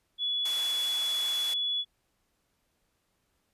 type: tone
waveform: sine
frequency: 3407 Hz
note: G#7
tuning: 44 cents sharp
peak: -27 dBFS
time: 0.18-1.85 s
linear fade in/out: 50 ms
type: band-pass noise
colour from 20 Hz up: white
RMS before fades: -40 dBFS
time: 0.45-1.54 s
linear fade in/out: 5 ms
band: 530 to 12000 Hz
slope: 12 dB/octave
effects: pink hiss -75 dBFS RMS until 3.53 s + resampled to 32000 Hz